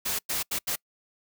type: noise bursts at uneven times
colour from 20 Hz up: white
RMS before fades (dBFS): -29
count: 4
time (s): 0.05-0.19 / 0.29-0.43 / 0.51-0.59 / 0.67-0.76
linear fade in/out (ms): 10
effects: noise-tail reverb RT60 0.1 s tail -26 dB re dry